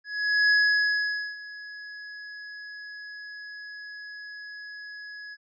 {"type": "tone with ADSR envelope", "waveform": "square", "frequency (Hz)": 1681, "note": "G#6", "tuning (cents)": 20, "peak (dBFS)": -18, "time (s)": [0.04, 5.37], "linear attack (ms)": 460, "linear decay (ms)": 860, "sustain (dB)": -21, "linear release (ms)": 41, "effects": ["resampled to 16000 Hz"]}